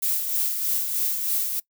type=noise with tremolo; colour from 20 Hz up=violet; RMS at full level=-23 dBFS; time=0.02-1.6 s; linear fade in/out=10 ms; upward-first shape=sine; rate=3.2 Hz; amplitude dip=45%; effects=noise-tail reverb RT60 0.1 s tail -22 dB re dry